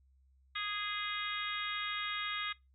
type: harmonic tone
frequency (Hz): 414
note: G#4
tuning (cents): -5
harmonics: 3 / 4 / 5 / 6 / 7 / 8 / 9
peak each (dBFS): -41 / -43 / -41 / -46 / -49 / -43 / -42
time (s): 0.55-2.53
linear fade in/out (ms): 10
effects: noise-tail reverb RT60 0.2 s tail -21 dB re dry + added 66 Hz sine -64 dBFS peak until 2.74 s